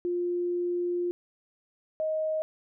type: tone pair in turn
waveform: sine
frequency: 351.8 / 626.8 Hz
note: F4 / D#5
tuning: +13 / +13 cents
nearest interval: minor seventh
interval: 1000 cents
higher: second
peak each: -26 dBFS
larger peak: neither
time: 0.05-1.11 / 2-2.42 s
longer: first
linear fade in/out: 0 ms
effects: none